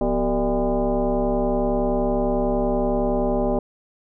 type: tone with frequency modulation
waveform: sine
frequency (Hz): 174.61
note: F3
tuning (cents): 0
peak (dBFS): -18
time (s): 0.01-3.59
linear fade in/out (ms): 2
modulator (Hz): 210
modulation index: 2.8
effects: none